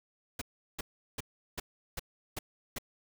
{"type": "noise bursts", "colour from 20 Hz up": "pink", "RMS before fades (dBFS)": -37, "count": 7, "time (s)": [0.39, 2.785], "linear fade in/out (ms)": 5, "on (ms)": 25, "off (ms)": 370, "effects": []}